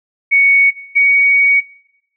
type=tone pair in turn; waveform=sine; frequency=2227 / 2244 Hz; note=C#7 / C#7; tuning=+7 / +21 cents; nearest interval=unison; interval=14 cents; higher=second; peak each=-7 dBFS; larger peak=neither; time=0.31-0.71 / 0.95-1.61 s; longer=second; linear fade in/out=20 ms; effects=noise-tail reverb RT60 0.7 s tail -17 dB re dry